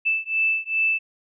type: beating tone pair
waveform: sine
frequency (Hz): 2637 / 2639.5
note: E7 / E7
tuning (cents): 0 / +2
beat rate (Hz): 2.5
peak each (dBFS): -23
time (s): 0.05-0.99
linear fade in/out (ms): 20
effects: none